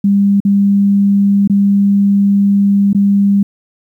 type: tone with dropouts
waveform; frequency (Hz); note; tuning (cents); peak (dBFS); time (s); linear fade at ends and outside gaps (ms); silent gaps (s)
sine; 199.9; G3; +34; -7; 0.04-3.43; 5; 0.403-0.45 / 1.476-1.497 / 2.931-2.947
effects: 8-bit